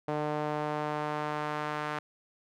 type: tone with band-pass filter sweep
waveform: sawtooth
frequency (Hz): 150.4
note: D3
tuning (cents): +42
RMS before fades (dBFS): -33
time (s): 0.08-1.99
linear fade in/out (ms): 5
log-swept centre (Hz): 640 to 1300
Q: 1.2
effects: none